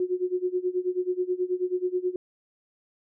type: tone with tremolo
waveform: sine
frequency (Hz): 363.8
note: F#4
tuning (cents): -29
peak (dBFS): -21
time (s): 0-2.16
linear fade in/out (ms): 2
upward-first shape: sine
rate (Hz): 9.3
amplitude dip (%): 90
effects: none